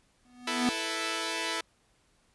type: tone with exponential growth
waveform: square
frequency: 246.9 Hz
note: B3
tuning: in tune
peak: -23 dBFS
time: 0.25-0.69 s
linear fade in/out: 0 ms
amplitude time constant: 95 ms
type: chord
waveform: 5% pulse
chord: E suspended fourth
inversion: none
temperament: equal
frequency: 329.6 / 440 / 493.9 Hz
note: E4 / A4 / B4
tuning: 0 / 0 / 0 cents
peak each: -22 / -23 / -27 dBFS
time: 0.47-1.61 s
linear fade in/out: 5 ms
effects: pink hiss -68 dBFS RMS until 2.34 s + resampled to 24000 Hz